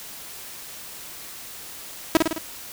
sawtooth tone with echo, 322.3 Hz, E4, 39 cents flat, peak -8 dBFS, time 2.15-2.17 s, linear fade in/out 0 ms, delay 53 ms, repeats 4, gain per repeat -4 dB, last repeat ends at 2.382 s, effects white hiss -39 dBFS RMS until 2.72 s

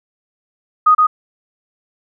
sine tone with echo, 1244.5 Hz, D#6, in tune, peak -6 dBFS, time 0.86-0.95 s, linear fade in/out 10 ms, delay 120 ms, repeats 1, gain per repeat -2 dB, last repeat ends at 1.07 s, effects none

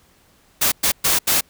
white noise bursts at uneven times, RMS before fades -17 dBFS, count 4, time 0.61-0.72 / 0.83-0.92 / 1.04-1.19 / 1.27-1.41 s, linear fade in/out 10 ms, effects pink hiss -56 dBFS RMS until 1.49 s

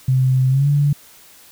sine tone with pitch glide, 130 to 144.24 Hz, C3 to D3, -11 to -31 cents, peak -12 dBFS, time 0.08-0.93 s, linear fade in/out 5 ms, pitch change +180 cents, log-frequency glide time 0.49-0.68 s, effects white hiss -46 dBFS RMS until 1.51 s

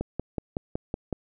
click train, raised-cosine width 2 ms, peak -15 dBFS, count 7, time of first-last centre 0.01-1.127 s, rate 5.37 Hz, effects none

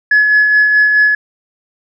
sine tone with tremolo, 1700 Hz, G#6, 40 cents sharp, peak -4 dBFS, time 0.11-1.15 s, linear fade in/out 5 ms, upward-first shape sine, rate 4.7 Hz, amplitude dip 40%, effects tanh soft clip ceiling -3 dBFS

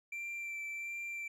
triangle tone with vibrato, 2349 Hz, D7, in tune, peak -37 dBFS, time 0.12-1.28 s, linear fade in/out 5 ms, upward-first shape sine, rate 1.4 Hz, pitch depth 14 cents each way, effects none

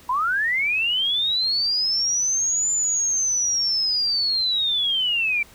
sine linear two-way sweep, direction up then down, 963 to 7130 to 2313 Hz, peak -19 dBFS, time 0.09-5.43 s, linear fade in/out 5 ms, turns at 2.71 s, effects pink hiss -49 dBFS RMS until 5.54 s

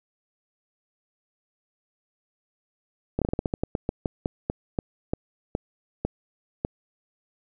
slowing click train, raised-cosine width 2 ms, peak -11 dBFS, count 19, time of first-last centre 3.19-6.649 s, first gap 27 ms, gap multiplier 1.2, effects none

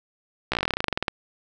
slowing click train, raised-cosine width 0.3 ms, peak -7 dBFS, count 19, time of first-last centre 0.52-1.082 s, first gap 15 ms, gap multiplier 1.08, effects none

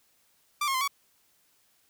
sawtooth tone with pitch steps, 1178 / 1079 / 1037 / 1127 Hz, D6 / C#6 / C6 / C#6, +5 / -47 / -16 / +28 cents, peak -22 dBFS, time 0.61-0.878 s, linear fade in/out 5 ms, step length 67 ms, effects white hiss -67 dBFS RMS until 1.89 s

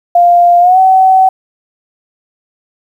sine tone with pitch glide, 698.5 to 757.3 Hz, F5 to F#5, 0 to +40 cents, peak -3 dBFS, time 0.15-1.29 s, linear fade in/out 5 ms, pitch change +140 cents, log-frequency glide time 0.6-0.79 s, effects 7-bit

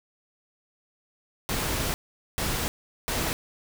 pink noise bursts at uneven times, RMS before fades -28 dBFS, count 3, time 1.49-1.94 / 2.38-2.68 / 3.08-3.33 s, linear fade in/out 0 ms, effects none

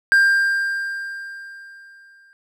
triangle tone with exponential decay, 1593 Hz, G6, 27 cents sharp, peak -8 dBFS, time 0.12-2.33 s, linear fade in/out 0 ms, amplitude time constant 480 ms, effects none

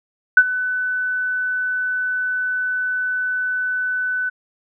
sine tone with ADSR envelope, 1500 Hz, F#6, 23 cents sharp, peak -3 dBFS, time 0.37-4.3 s, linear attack 4 ms, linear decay 54 ms, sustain -16 dB, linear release 16 ms, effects none

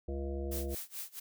harmonic tone, 69.1 Hz, C#2, 5 cents flat, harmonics 1 / 3 / 5 / 7 / 9 / 10, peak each -36 / -46 / -41 / -44 / -48 / -53 dBFS, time 0.08-0.75 s, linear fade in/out 5 ms
blue noise with tremolo, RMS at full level -40 dBFS, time 0.51-1.2 s, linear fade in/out 10 ms, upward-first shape sine, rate 4.6 Hz, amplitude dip 95%
effects none

